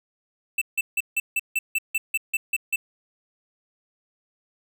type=tone bursts; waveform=square; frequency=2655 Hz; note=E7; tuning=12 cents sharp; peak=-21 dBFS; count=12; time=0.58-2.76 s; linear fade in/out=5 ms; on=35 ms; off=160 ms; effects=none